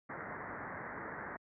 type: low-pass noise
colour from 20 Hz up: white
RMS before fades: -44 dBFS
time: 0.09-1.37 s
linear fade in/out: 10 ms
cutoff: 2000 Hz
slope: 96 dB/octave
effects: high-pass 80 Hz 12 dB/octave